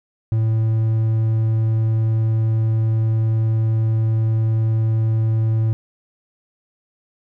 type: tone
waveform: triangle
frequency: 111.2 Hz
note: A2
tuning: 19 cents sharp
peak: -13 dBFS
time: 0.32-5.73 s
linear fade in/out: 0 ms
effects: none